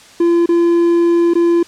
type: tone with dropouts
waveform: triangle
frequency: 341.5 Hz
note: F4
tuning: 39 cents flat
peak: -7 dBFS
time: 0.2-1.63 s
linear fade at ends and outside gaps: 5 ms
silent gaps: 0.46-0.489 / 1.337-1.353 s
effects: white hiss -41 dBFS RMS until 1.67 s + low-pass 7000 Hz 12 dB/octave